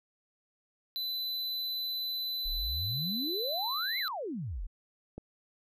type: tone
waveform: square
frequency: 4008 Hz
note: B7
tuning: 25 cents sharp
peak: -33 dBFS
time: 0.96-4.08 s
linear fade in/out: 0 ms
type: exponential two-way sweep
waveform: sine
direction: up then down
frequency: 32.7 to 2217 to 32.7 Hz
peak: -34 dBFS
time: 2.45-4.67 s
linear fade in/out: 10 ms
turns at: 3.99 s
type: click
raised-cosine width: 2 ms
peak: -28 dBFS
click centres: 5.18 s
effects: none